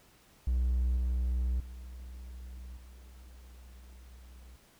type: tone with level steps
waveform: triangle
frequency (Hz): 62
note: B1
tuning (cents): +7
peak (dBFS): -23 / -25 / -40 / -47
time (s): 0.47-4.56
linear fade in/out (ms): 5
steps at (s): 0.97 / 1.6 / 2.77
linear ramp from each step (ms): 2
effects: tanh soft clip ceiling -20 dBFS + pink hiss -62 dBFS RMS until 4.79 s